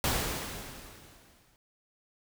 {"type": "noise with exponential decay", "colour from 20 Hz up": "pink", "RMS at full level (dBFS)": -27, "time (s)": [0.04, 1.56], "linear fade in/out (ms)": 1, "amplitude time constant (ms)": 330, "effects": []}